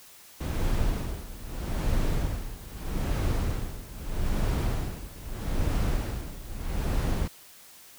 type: noise with tremolo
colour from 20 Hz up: brown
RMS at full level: -25 dBFS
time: 0.4-7.28 s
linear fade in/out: 10 ms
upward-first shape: sine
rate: 0.79 Hz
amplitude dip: 85%
effects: white hiss -51 dBFS RMS until 7.98 s